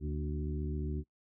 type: harmonic tone with a mistuned harmonic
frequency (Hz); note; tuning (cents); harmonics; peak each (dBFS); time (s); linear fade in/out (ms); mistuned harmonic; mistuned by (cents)
74.4; D2; +23; 1 / 2 / 3 / 4 / 5; -35 / -39 / -43 / -44 / -44; 0-1.04; 50; 3; +49
effects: noise-tail reverb RT60 0.1 s tail -23 dB re dry